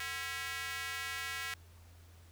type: tone with high-pass filter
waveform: square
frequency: 149.3 Hz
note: D3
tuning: 29 cents sharp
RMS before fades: -40 dBFS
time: 0-1.54 s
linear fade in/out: 2 ms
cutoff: 1800 Hz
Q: 1.9
effects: added 85 Hz sine -55 dBFS peak until 2.31 s + pink hiss -64 dBFS RMS until 2.31 s